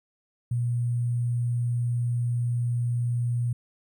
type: tone with sample-and-hold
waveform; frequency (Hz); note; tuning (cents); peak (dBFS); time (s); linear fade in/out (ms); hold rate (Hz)
sine; 120.2; B2; -46; -23; 0.51-3.53; 5; 8820
effects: none